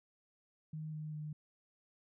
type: tone with pitch steps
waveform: sine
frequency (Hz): 155.56 / 153.68 / 151.83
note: D#3 / D#3 / D#3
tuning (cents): 0 / -21 / -42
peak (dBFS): -40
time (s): 0.73-1.33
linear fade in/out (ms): 5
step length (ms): 200
effects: none